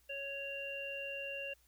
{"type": "harmonic tone", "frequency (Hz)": 554.4, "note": "C#5", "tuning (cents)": 0, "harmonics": [1, 3, 5], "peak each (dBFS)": [-44, -51, -41], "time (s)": [0.09, 1.54], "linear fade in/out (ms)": 10, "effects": ["added 60 Hz sine -70 dBFS peak until 1.67 s", "white hiss -71 dBFS RMS until 1.67 s"]}